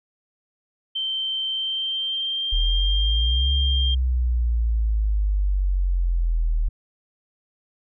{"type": "tone with pitch glide", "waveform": "sine", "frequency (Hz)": [3117, 3190], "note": ["G7", "G7"], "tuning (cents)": [-11, 30], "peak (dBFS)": -23, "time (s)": [0.95, 3.95], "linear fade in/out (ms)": 10, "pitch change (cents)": 41, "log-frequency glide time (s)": [1.49, 2.71]}
{"type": "exponential two-way sweep", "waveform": "sine", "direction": "up then down", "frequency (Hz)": [38.89, 69.4, 38.89], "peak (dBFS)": -18, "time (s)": [2.52, 6.69], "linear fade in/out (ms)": 10, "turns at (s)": 3.52}
{"effects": []}